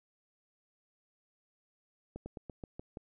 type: slowing click train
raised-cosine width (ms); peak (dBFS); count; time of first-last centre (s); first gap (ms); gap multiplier
2; -29; 7; 2.16-2.972; 100; 1.12
effects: none